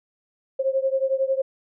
sine beating tone pair, 530 / 541 Hz, C5 / C#5, +22 / -42 cents, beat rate 11 Hz, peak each -22 / -24 dBFS, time 0.59-1.42 s, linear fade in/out 10 ms, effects none

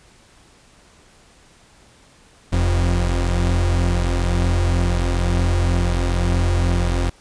40% pulse tone pair together, 44.18 / 87.31 Hz, F1 / F2, +21 / 0 cents, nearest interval octave, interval 1179 cents, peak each -18 / -18 dBFS, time 2.52-7.1 s, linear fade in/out 10 ms, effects pink hiss -51 dBFS RMS until 7.2 s + resampled to 22050 Hz

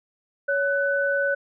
sine tone pair together, 560 / 1498.3 Hz, C#5 / F#6, +18 / +21 cents, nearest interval octave + perfect fourth, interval 1703 cents, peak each -23 dBFS, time 0.48-1.35 s, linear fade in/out 10 ms, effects none

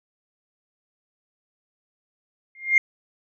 sine tone with exponential growth, 2118 Hz, C7, 21 cents sharp, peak -9 dBFS, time 2.55-2.78 s, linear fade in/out 2 ms, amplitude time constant 49 ms, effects tanh soft clip ceiling -6 dBFS

